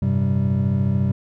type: tone cluster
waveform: triangle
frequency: 96.1 / 110 / 130.2 / 194.5 Hz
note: G2 / A2 / C3 / G3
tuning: -34 / 0 / -8 / -13 cents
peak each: -20 / -28 / -19 / -20 dBFS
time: 0.02-1.12 s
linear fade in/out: 5 ms
effects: none